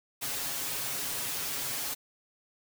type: noise with comb filter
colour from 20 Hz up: white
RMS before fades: -34 dBFS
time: 0.21-1.95 s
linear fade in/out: 20 ms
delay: 7.2 ms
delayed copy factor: +1
effects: none